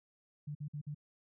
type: tone bursts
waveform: sine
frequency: 147.5 Hz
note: D3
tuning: 8 cents sharp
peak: -38 dBFS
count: 4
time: 0.47-0.947 s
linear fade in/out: 10 ms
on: 81 ms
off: 51 ms
effects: none